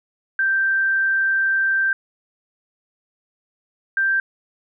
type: tone pair in turn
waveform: sine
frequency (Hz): 1568 / 1574.3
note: G6 / G6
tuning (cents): 0 / +7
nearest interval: unison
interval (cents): 7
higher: second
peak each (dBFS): -16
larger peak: neither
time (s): 0.39-1.93 / 3.97-4.2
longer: first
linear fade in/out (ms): 2
effects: none